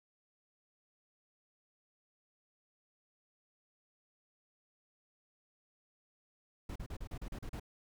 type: noise bursts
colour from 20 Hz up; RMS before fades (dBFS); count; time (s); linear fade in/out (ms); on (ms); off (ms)
brown; -42; 9; 6.69-7.598; 5; 68; 37
effects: none